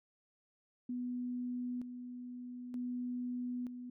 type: tone with tremolo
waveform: sine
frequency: 246.9 Hz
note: B3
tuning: in tune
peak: -36 dBFS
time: 0.89-3.9 s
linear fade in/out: 5 ms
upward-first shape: square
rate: 0.54 Hz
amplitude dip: 55%
effects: none